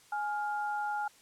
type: tone pair together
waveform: sine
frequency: 834.8 / 1404 Hz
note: G#5 / F6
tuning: +9 / +9 cents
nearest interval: major sixth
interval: 900 cents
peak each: -32 / -37 dBFS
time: 0.12-1.08 s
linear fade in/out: 5 ms
effects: white hiss -60 dBFS RMS until 1.21 s + low-pass 10000 Hz 12 dB/octave